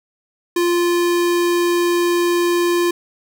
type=tone; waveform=square; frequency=348 Hz; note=F4; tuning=6 cents flat; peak=-15 dBFS; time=0.56-2.91 s; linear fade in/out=5 ms; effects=none